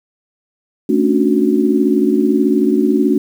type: chord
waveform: sine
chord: D major seventh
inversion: second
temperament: just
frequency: 220.2 / 275.3 / 293.7 / 367.1 Hz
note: A3 / C#4 / D4 / F#4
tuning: +2 / -12 / 0 / -14 cents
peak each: -16 dBFS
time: 0.89-3.18 s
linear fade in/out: 5 ms
effects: 7-bit